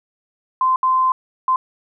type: tone bursts at uneven times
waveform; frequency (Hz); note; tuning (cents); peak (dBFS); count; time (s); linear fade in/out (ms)
sine; 1036; C6; -17; -13; 3; 0.61-0.76 / 0.83-1.12 / 1.48-1.56; 2
effects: none